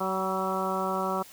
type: harmonic tone with a mistuned harmonic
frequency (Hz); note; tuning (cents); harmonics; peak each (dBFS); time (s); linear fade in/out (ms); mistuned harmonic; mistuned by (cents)
189.2; F#3; +39; 1 / 2 / 3 / 4 / 5 / 6 / 7; -34 / -34 / -34 / -34 / -34 / -34 / -34; 0-1.23; 10; 5; +23
effects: white hiss -50 dBFS RMS until 1.32 s